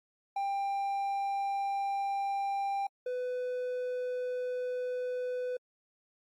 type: tone pair in turn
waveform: triangle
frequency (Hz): 793 / 499.6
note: G5 / B4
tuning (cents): +20 / +20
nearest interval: minor sixth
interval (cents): 800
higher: first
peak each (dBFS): -28 / -30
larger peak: first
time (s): 0.36-2.87 / 3.06-5.57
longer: neither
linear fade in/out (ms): 5
effects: AAC 64 kbps